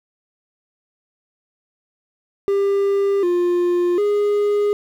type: tone with pitch steps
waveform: triangle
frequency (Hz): 397.7 / 352.1 / 412.2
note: G4 / F4 / G#4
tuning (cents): +25 / +14 / -13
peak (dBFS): -13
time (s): 2.48-4.73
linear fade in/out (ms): 0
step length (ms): 750
effects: 8-bit